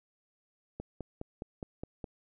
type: click train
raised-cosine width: 2 ms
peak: -25 dBFS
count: 7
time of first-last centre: 0.8-2.042 s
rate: 4.83 Hz
effects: none